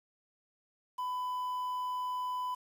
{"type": "tone with quantisation", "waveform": "triangle", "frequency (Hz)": 1000, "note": "B5", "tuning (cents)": 21, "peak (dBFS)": -31, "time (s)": [0.98, 2.55], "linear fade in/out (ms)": 10, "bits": 9, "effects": ["resampled to 32000 Hz"]}